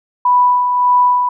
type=tone with tremolo; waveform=sine; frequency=987.8 Hz; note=B5; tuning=in tune; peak=-7 dBFS; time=0.25-1.29 s; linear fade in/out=5 ms; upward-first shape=sine; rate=1.7 Hz; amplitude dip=45%; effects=none